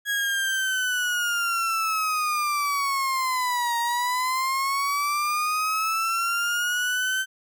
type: linear two-way sweep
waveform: 35% pulse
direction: down then up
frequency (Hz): 1661.2 to 935 to 1547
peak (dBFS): -21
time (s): 0.05-7.26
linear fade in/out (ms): 50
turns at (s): 3.78
effects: none